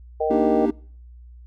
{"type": "harmonic tone", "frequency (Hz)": 155.56, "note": "D#3", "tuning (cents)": 0, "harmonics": [3, 4, 5], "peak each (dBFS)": [-22, -24, -26], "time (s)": [0.2, 0.66], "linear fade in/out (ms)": 10}
{"type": "chord", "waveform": "triangle", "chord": "Eb major seventh", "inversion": "second", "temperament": "equal", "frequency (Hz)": [233.1, 293.7, 311.1, 392], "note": ["Bb3", "D4", "Eb4", "G4"], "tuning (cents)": [0, 0, 0, 0], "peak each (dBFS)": -22, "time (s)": [0.3, 0.71], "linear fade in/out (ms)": 10}
{"effects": ["noise-tail reverb RT60 0.5 s tail -25 dB re dry", "added 60 Hz sine -41 dBFS peak until 1.46 s"]}